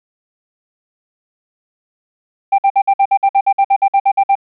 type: tone bursts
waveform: triangle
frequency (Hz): 789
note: G5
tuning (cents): +11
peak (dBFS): -6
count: 16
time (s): 2.52-4.354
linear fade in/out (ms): 10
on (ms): 64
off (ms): 54
effects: resampled to 8000 Hz + 8-bit